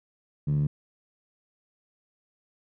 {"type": "tone with band-pass filter", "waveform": "10% pulse", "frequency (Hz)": 73.42, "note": "D2", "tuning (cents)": 0, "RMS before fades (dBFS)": -25, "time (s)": [0.47, 0.67], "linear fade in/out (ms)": 5, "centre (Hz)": 150, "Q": 6.5, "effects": []}